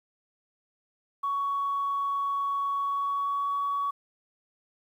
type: tone with pitch glide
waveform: sine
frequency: 1118 to 1127.7 Hz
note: C#6 to C#6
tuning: +14 to +29 cents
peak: -25 dBFS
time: 1.23-3.91 s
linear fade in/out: 10 ms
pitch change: +15 cents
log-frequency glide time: 2.79-3.6 s
effects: tanh soft clip ceiling -21 dBFS + 10-bit